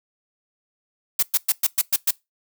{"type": "noise bursts", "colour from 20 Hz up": "blue", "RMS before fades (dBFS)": -18, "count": 7, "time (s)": [1.19, 2.109], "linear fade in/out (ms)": 5, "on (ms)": 37, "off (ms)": 110, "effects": ["noise-tail reverb RT60 0.2 s tail -23 dB re dry"]}